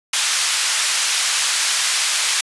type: band-pass noise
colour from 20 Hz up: white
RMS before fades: -19 dBFS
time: 0.13-2.41 s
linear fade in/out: 5 ms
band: 1300 to 7900 Hz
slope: 12 dB/octave
effects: resampled to 24000 Hz